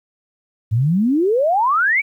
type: exponential sweep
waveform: sine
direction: up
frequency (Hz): 103.1 to 2349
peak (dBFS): -13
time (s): 0.71-2.02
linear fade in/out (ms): 20
effects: 9-bit